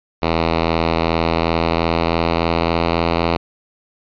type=tone with pitch glide; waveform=5% pulse; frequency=82.41 to 83.9 Hz; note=E2 to E2; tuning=0 to +31 cents; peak=-4 dBFS; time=0.22-3.37 s; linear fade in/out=5 ms; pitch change=+31 cents; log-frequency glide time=0.97-2.89 s; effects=resampled to 11025 Hz